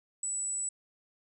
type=tone; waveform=sine; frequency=7902 Hz; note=B8; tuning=in tune; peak=-31 dBFS; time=0.23-0.69 s; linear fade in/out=2 ms; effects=none